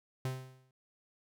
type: tone with exponential decay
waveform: 45% pulse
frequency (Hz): 130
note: C3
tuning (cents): -11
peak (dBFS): -32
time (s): 0.25-0.71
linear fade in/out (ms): 2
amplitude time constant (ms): 100
effects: none